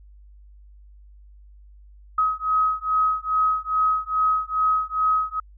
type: beating tone pair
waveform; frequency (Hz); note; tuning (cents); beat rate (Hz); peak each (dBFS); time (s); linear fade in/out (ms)
sine; 1268 / 1270.4; D#6 / D#6; +32 / +36; 2.4; -22; 2.18-5.4; 5
effects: added 50 Hz sine -45 dBFS peak until 5.57 s